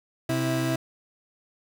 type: tone pair together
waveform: 30% pulse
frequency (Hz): 129.73 / 326.6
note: C3 / E4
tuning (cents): -14 / -16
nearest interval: octave + major third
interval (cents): 1598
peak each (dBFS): -24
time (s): 0.29-0.76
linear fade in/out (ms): 5
effects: none